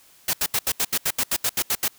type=noise bursts; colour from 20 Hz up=white; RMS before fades=-22 dBFS; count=13; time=0.28-1.881 s; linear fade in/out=5 ms; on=53 ms; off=76 ms; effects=white hiss -54 dBFS RMS until 1.98 s